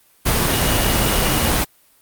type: tone in noise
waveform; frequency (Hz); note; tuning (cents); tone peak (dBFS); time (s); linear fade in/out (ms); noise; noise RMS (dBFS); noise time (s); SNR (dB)
sine; 2883; F#7; -46; -27; 0.51-1.5; 20; pink; -17; 0.25-1.65; -13
effects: white hiss -55 dBFS RMS until 2.01 s + Opus 32 kbps